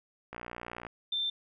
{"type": "click train", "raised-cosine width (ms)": 0.5, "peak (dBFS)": -25, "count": 33, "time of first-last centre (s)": [0.33, 0.867], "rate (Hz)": 59.6}
{"type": "tone", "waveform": "sine", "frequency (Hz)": 3567, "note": "A7", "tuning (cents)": 23, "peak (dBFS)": -29, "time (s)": [1.12, 1.3], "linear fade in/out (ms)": 5}
{"effects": []}